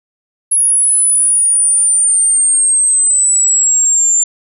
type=exponential sweep; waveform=sine; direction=down; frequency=10548 to 7200 Hz; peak=-8 dBFS; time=0.51-4.24 s; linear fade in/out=10 ms; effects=none